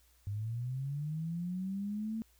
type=linear sweep; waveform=sine; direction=up; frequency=99 to 226.2 Hz; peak=-34 dBFS; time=0.27-2.22 s; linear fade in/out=0 ms; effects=added 60 Hz sine -66 dBFS peak until 2.39 s + white hiss -69 dBFS RMS until 2.39 s